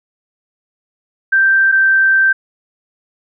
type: tone pair in turn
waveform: sine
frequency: 1568 / 1562.5 Hz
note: G6 / G6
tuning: 0 / -6 cents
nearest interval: unison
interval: 6 cents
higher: first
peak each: -8 dBFS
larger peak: neither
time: 1.32-1.72 / 1.72-2.33 s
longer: second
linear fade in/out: 10 ms
effects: none